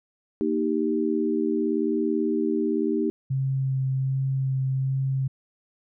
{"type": "chord", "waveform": "sine", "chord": "Eb major", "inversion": "second", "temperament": "equal", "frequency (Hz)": [233.1, 311.1, 392], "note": ["Bb3", "Eb4", "G4"], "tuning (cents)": [0, 0, 0], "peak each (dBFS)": [-27, -25, -26], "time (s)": [0.41, 3.1], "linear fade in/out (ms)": 0}
{"type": "tone with vibrato", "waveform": "sine", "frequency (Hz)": 133.3, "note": "C3", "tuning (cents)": 33, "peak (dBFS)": -22, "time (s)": [3.3, 5.28], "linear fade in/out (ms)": 10, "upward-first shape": "sine", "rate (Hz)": 1.3, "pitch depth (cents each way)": 12}
{"effects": []}